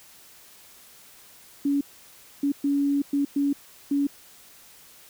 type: tone bursts at uneven times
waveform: sine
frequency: 282.6 Hz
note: C#4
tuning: 34 cents sharp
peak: -20 dBFS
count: 6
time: 1.65-1.81 / 2.43-2.52 / 2.64-3.02 / 3.13-3.25 / 3.36-3.53 / 3.91-4.07 s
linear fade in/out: 5 ms
effects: white hiss -51 dBFS RMS until 5.09 s